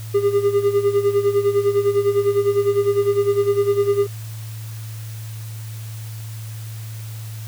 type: tone with tremolo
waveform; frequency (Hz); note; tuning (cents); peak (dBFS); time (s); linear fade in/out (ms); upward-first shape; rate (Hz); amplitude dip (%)
triangle; 403.4; G4; +50; -10; 0.14-4.07; 10; sine; 9.9; 75
effects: added 110 Hz sine -29 dBFS peak until 7.47 s + white hiss -42 dBFS RMS until 7.47 s